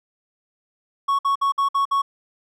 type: tone bursts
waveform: triangle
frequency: 1108.7 Hz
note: C#6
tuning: in tune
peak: -15 dBFS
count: 6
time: 1.08-2.02 s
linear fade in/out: 10 ms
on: 110 ms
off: 56 ms
effects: none